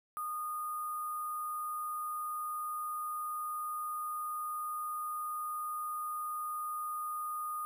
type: tone with sample-and-hold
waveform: sine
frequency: 1227 Hz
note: D#6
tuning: 25 cents flat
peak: -35 dBFS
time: 0.17-7.65 s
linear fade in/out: 0 ms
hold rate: 11025 Hz
effects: none